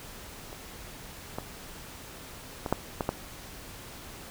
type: clicks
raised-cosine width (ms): 1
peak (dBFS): -30 / -18 / -17 / -9 / -14 / -12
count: 6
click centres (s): 0.529 / 1.385 / 2.662 / 2.726 / 3.008 / 3.091
effects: pink hiss -45 dBFS RMS until 4.3 s